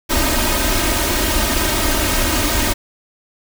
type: noise with comb filter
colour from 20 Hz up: pink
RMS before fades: -17 dBFS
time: 0.09-2.74 s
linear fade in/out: 20 ms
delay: 3.2 ms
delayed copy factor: +0.9
effects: none